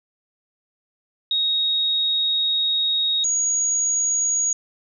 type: tone pair in turn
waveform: sine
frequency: 3760 / 6714 Hz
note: A#7 / G#8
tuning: +14 / +18 cents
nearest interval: minor seventh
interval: 1004 cents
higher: second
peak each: -18 dBFS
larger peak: neither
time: 1.31-3.24 / 3.24-4.53 s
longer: first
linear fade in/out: 2 ms
effects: none